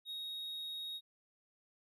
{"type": "tone", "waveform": "triangle", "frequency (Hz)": 3759, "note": "A#7", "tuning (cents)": 14, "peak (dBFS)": -39, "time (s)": [0.05, 1.01], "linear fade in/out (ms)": 50, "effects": []}